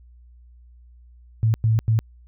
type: tone bursts at uneven times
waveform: sine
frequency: 111.3 Hz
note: A2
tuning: 20 cents sharp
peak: -15 dBFS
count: 3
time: 1.43-1.54 / 1.64-1.79 / 1.88-1.99 s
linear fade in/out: 0 ms
effects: added 60 Hz sine -46 dBFS peak until 2.27 s